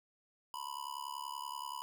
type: tone with amplitude modulation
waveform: square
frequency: 987.8 Hz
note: B5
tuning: in tune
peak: -37 dBFS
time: 0.54-1.82 s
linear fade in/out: 0 ms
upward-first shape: sine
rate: 70.5 Hz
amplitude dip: 100%
effects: none